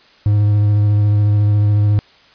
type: tone with vibrato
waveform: triangle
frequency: 103.83 Hz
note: G#2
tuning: in tune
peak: -8 dBFS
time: 0.26-1.99 s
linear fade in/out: 0 ms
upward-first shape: sine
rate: 14 Hz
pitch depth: 16 cents each way
effects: white hiss -48 dBFS RMS until 2.34 s + resampled to 11025 Hz